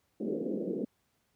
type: band-pass noise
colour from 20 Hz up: white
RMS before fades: -34 dBFS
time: 0.2-0.85 s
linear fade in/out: 5 ms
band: 180 to 480 Hz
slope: 48 dB/octave
effects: pink hiss -75 dBFS RMS until 1.35 s + high-pass 60 Hz 12 dB/octave